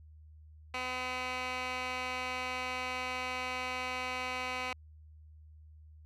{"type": "tone with band-pass filter", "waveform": "15% pulse", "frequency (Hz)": 253.6, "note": "B3", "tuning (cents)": 46, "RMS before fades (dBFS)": -37, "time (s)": [0.74, 4.73], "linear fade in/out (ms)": 2, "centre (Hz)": 2100, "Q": 1.4, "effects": ["added 77 Hz sine -52 dBFS peak until 6.05 s"]}